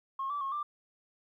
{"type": "tone with pitch steps", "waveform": "sine", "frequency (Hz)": [1080, 1158, 1086, 1182], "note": ["C#6", "D6", "C#6", "D6"], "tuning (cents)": [-45, -25, -36, 11], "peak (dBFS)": -31, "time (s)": [0.19, 0.63], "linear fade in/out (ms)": 5, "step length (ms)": 110, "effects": ["tanh soft clip ceiling -27 dBFS", "12-bit"]}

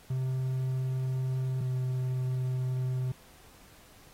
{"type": "tone pair in turn", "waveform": "triangle", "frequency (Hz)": [130, 128.21], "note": ["C3", "C3"], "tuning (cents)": [-11, -35], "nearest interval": "unison", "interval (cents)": 24, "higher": "first", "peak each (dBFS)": -26, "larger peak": "neither", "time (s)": [[0.1, 1.61], [1.61, 3.12]], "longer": "neither", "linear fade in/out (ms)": 5, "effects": ["pink hiss -57 dBFS RMS until 4.13 s", "AAC 48 kbps"]}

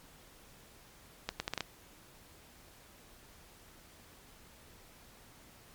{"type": "accelerating click train", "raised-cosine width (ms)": 0.2, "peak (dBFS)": -16, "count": 6, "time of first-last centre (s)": [1.29, 1.607], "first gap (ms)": 110, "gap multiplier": 0.72, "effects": ["pink hiss -58 dBFS RMS until 5.74 s", "MP3 96 kbps"]}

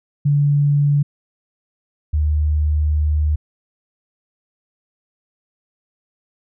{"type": "tone pair in turn", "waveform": "sine", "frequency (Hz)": [144.2, 75.68], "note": ["D3", "D#2"], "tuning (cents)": [-31, -47], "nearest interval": "major seventh", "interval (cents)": 1116, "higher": "first", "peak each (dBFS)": [-12, -14], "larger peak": "first", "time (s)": [[0.25, 1.03], [2.13, 3.36]], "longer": "second", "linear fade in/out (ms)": 10, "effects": []}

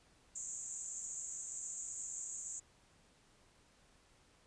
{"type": "band-pass noise", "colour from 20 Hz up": "white", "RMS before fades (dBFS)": -45, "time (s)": [0.35, 2.6], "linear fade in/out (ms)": 10, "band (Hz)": [6700, 7700], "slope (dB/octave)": 96, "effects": ["pink hiss -68 dBFS RMS until 4.46 s", "resampled to 22050 Hz"]}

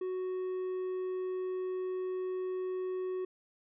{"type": "tone", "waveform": "triangle", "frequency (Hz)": 370.2, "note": "F#4", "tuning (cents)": 1, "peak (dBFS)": -31, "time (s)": [0.01, 3.25], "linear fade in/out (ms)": 5, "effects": ["resampled to 8000 Hz"]}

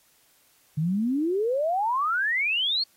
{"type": "exponential sweep", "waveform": "sine", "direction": "up", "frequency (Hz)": [147.4, 4435], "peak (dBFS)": -22, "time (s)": [0.77, 2.84], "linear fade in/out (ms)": 10, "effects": ["white hiss -62 dBFS RMS until 2.96 s", "AAC 48 kbps"]}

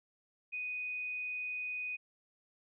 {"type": "tone", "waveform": "sine", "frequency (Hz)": 2489, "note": "D#7", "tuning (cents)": 0, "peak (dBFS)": -36, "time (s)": [0.52, 1.97], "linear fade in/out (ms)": 20, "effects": []}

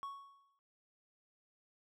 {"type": "tone with exponential decay", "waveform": "triangle", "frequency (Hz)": 1110, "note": "C#6", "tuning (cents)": 2, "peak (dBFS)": -37, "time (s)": [0.03, 0.59], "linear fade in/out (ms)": 0, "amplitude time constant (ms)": 120, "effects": []}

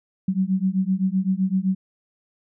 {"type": "beating tone pair", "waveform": "sine", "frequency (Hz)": [185.3, 193.1], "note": ["F#3", "G3"], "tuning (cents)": [3, -26], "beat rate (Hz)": 7.8, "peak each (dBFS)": -22, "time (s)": [0.28, 1.75], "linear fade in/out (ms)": 5, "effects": []}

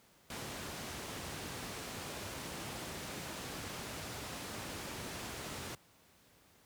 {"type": "low-pass noise", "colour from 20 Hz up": "pink", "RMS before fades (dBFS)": -43, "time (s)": [0.3, 5.75], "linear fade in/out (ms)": 2, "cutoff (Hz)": 11000, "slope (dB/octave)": 12, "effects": ["pink hiss -65 dBFS RMS until 6.65 s", "high-pass 80 Hz 12 dB/octave"]}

